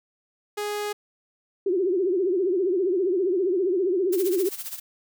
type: tone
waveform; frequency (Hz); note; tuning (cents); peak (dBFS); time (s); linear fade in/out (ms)
sawtooth; 415.3; G#4; 0; -23; 0.57-0.93; 10
type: tone with vibrato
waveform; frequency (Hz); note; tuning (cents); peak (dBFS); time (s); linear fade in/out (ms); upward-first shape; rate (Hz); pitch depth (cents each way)
sine; 370; F#4; 0; -20; 1.66-4.49; 5; triangle; 15; 170
type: noise with tremolo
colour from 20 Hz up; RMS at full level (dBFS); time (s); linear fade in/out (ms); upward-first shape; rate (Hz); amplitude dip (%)
blue; -32; 4.12-4.8; 10; sine; 15; 75
effects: none